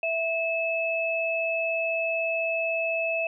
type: tone pair together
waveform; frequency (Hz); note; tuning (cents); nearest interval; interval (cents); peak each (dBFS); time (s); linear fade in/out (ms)
sine; 658 / 2602; E5 / E7; -3 / -23; 2 octaves; 2380; -27; 0.03-3.27; 2
effects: none